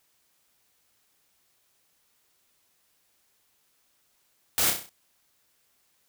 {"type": "noise with echo", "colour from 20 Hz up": "white", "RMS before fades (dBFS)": -24, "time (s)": [4.58, 4.7], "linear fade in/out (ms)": 0, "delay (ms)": 32, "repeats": 6, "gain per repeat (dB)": -5, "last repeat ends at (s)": 4.892, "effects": ["white hiss -69 dBFS RMS until 6.08 s"]}